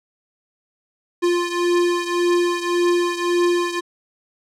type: beating tone pair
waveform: square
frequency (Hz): 349.2 / 351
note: F4 / F4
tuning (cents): 0 / +9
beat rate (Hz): 1.8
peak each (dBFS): -19 / -23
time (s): 1.22-3.81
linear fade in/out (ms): 20
effects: low-pass 8000 Hz 12 dB/octave